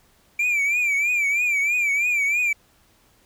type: tone with vibrato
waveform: triangle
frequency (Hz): 2349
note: D7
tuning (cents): 0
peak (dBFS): -17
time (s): 0.39-2.53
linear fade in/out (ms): 5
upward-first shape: triangle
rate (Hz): 3.1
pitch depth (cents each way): 110
effects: pink hiss -59 dBFS RMS until 3.25 s